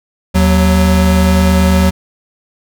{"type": "tone pair together", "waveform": "square", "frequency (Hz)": [78, 185.52], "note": ["D#2", "F#3"], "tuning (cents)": [5, 5], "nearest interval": "octave + minor third", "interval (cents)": 1500, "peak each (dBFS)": -11, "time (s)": [0.34, 1.91], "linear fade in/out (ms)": 20, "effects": []}